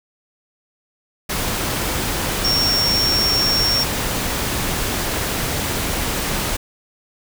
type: tone in noise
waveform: sine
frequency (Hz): 5510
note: F8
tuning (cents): -24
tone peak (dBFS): -16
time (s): 2.44-3.84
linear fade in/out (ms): 10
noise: pink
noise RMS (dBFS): -22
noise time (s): 1.29-6.57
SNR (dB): +3
effects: none